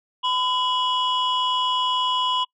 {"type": "tone cluster", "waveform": "sine", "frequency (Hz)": [1008, 2935, 3337], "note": ["B5", "F#7", "G#7"], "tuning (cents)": [35, -15, 8], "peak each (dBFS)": [-21, -24, -27], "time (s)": [0.23, 2.45], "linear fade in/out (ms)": 20, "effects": ["noise-tail reverb RT60 0.1 s tail -25 dB re dry", "tanh soft clip ceiling -14 dBFS"]}